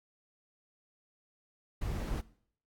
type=noise; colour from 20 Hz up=brown; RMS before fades=-35 dBFS; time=1.81-2.21 s; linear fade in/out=10 ms; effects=noise-tail reverb RT60 0.6 s tail -19 dB re dry + AAC 64 kbps